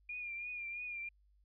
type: tone with vibrato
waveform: sine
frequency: 2416 Hz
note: D7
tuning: 48 cents sharp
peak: -40 dBFS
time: 0.09-1.09 s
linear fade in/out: 5 ms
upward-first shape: triangle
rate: 3 Hz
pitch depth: 53 cents each way
effects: added 50 Hz sine -66 dBFS peak until 1.44 s